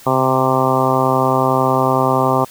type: harmonic tone with a mistuned harmonic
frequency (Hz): 130.81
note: C3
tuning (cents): 0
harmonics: 1 / 2 / 3 / 4 / 5 / 6 / 7 / 8 / 9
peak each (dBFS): -21 / -21 / -21 / -21 / -21 / -21 / -21 / -21 / -21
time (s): 0.06-2.45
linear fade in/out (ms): 10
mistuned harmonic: 1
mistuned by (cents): +27
effects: white hiss -41 dBFS RMS until 2.5 s